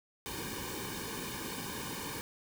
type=noise with comb filter; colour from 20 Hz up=pink; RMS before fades=-40 dBFS; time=0.26-2.21 s; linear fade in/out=0 ms; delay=1.5 ms; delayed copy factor=-0.95; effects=none